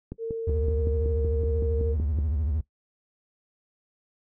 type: click train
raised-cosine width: 3 ms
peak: -21 dBFS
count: 12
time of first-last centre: 0.12-2.188 s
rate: 5.32 Hz
type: tone with pitch glide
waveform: sine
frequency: 454.2 to 460.3 Hz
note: A#4 to A#4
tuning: -45 to -22 cents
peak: -27 dBFS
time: 0.18-1.96 s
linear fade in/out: 50 ms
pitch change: +23 cents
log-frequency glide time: 0.51-0.83 s
type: tone with vibrato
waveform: triangle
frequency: 74.9 Hz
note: D2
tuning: 35 cents sharp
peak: -22 dBFS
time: 0.47-2.61 s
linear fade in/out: 5 ms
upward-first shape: sine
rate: 13 Hz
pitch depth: 180 cents each way
effects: noise-tail reverb RT60 0.1 s tail -18 dB re dry